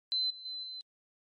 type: tone with level steps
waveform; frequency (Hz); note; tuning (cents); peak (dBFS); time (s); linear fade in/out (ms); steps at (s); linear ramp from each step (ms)
sine; 4052; B7; +44; -28 / -45 / -37 / -40; 0.12-0.81; 0; 0.3 / 0.45 / 0.63; 5
effects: MP3 48 kbps